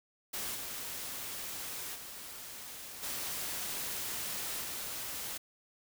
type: noise with level steps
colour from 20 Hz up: white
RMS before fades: -38 / -41 / -46 / -38 / -40 dBFS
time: 0.33-5.38 s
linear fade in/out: 10 ms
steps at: 0.54 / 1.94 / 3.02 / 4.61 s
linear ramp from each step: 20 ms
effects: none